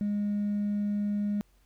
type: tone with hard clipping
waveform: triangle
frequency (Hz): 205.9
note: G#3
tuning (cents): -15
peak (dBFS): -26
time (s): 0.01-1.41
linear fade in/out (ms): 0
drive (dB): 2
effects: added 46 Hz sine -61 dBFS peak until 1.65 s + pink hiss -69 dBFS RMS until 1.65 s